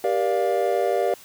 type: chord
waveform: triangle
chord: G minor seventh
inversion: none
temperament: equal with one note detuned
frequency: 392 / 474.9 / 587.3 / 698.5 Hz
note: G4 / Bb4 / D5 / F5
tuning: 0 / +32 / 0 / 0 cents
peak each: -23 dBFS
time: 0.04-1.14 s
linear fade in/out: 2 ms
effects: white hiss -47 dBFS RMS until 1.24 s